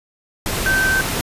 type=tone in noise; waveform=sine; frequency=1547 Hz; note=G6; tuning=23 cents flat; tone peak=-15 dBFS; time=0.66-1.01 s; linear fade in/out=0 ms; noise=pink; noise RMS=-22 dBFS; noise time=0.46-1.21 s; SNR=+4 dB; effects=resampled to 32000 Hz